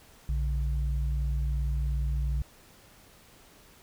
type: tone pair together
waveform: sine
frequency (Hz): 60.1 / 142.94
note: B1 / D3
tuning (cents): -46 / -47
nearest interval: octave + minor third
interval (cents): 1499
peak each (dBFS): -26 / -35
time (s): 0.29-2.42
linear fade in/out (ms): 0
effects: pink hiss -56 dBFS RMS until 3.82 s